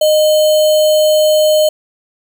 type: tone with sample-and-hold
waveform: sine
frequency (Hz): 615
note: D#5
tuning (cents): -20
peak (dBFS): -7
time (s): 0.01-1.69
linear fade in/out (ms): 5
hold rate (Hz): 3675
effects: none